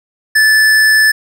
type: tone with hard clipping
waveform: sine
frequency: 1745 Hz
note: A6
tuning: 15 cents flat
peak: -8 dBFS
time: 0.35-1.12 s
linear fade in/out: 10 ms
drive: 14 dB
effects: none